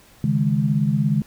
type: chord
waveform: sine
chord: C# suspended second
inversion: none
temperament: equal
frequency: 138.59 / 155.56 / 207.7 Hz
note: C#3 / D#3 / G#3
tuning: 0 / 0 / 0 cents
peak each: -21 dBFS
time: 0.24-1.22 s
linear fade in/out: 2 ms
effects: pink hiss -51 dBFS RMS until 1.26 s